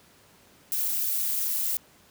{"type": "noise with amplitude modulation", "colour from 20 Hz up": "violet", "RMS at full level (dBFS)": -24, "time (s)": [0.72, 1.77], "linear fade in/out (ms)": 0, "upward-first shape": "sine", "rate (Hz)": 223, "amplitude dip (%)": 75, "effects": ["pink hiss -57 dBFS RMS until 2.1 s", "high-pass 80 Hz 12 dB/octave"]}